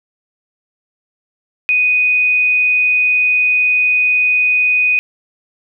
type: tone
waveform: sine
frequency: 2489 Hz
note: D#7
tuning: in tune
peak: -10 dBFS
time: 1.69-4.99 s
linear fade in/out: 0 ms
effects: none